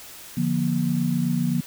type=chord; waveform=sine; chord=Bb major; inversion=first; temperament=equal with one note detuned; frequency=146.83 / 174.61 / 238.1 Hz; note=D3 / F3 / Bb3; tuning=0 / 0 / +37 cents; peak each=-26 / -24 / -24 dBFS; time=0.37-1.61 s; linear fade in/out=5 ms; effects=white hiss -42 dBFS RMS until 1.66 s